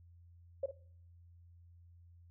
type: tone with echo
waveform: sine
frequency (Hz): 546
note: C#5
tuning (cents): -26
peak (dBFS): -31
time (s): 0.63-0.66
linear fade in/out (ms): 5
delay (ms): 53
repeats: 1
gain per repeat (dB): -11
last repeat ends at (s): 0.713
effects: noise-tail reverb RT60 0.6 s tail -21 dB re dry + added 86 Hz sine -57 dBFS peak until 2.3 s